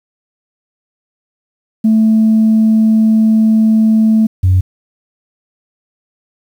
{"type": "tone pair in turn", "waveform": "sine", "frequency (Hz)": [220, 92.5], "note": ["A3", "F#2"], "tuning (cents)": [0, 0], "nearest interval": "octave + minor third", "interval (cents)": 1500, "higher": "first", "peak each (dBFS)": -5, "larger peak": "neither", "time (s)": [[1.84, 4.27], [4.43, 4.61]], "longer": "first", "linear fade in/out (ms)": 10, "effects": ["tanh soft clip ceiling -3 dBFS", "7-bit"]}